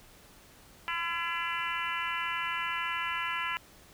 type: harmonic tone with a mistuned harmonic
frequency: 338.3 Hz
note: E4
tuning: 45 cents sharp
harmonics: 3 / 4 / 5 / 6 / 7 / 8 / 9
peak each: -36 / -37 / -38 / -39 / -39 / -40 / -41 dBFS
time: 0.88-3.57 s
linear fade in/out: 0 ms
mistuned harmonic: 9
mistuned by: -44 cents
effects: pink hiss -56 dBFS RMS until 3.93 s